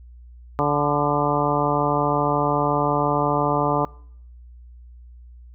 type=harmonic tone with a mistuned harmonic; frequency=145.6 Hz; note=D3; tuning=15 cents flat; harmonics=1 / 2 / 3 / 4 / 5 / 6 / 7 / 8; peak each=-26 / -26 / -26 / -26 / -26 / -26 / -26 / -26 dBFS; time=0.59-3.85 s; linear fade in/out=0 ms; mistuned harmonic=8; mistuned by=+38 cents; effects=noise-tail reverb RT60 0.7 s tail -25 dB re dry + added 60 Hz sine -41 dBFS peak until 5.54 s